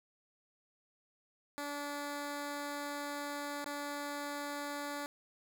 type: tone with dropouts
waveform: 10% pulse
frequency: 288.6 Hz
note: D4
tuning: 30 cents flat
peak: -30 dBFS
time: 1.58-5.06 s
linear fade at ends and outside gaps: 0 ms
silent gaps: 3.643-3.66 s
effects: none